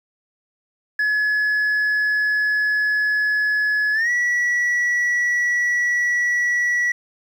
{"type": "tone with pitch glide", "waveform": "sine", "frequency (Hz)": [1700, 1941.5], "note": ["G#6", "B6"], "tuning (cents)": [40, -30], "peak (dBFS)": -14, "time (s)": [0.99, 6.92], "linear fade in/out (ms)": 5, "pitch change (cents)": 230, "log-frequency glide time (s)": [3.93, 4.1], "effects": ["tanh soft clip ceiling -16 dBFS", "8-bit"]}